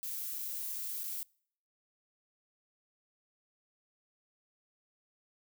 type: noise with dropouts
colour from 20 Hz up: violet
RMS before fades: -39 dBFS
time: 0.03-1.23 s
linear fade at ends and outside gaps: 0 ms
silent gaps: 0.386-0.39 / 1.034-1.04 s
effects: noise-tail reverb RT60 0.6 s tail -26 dB re dry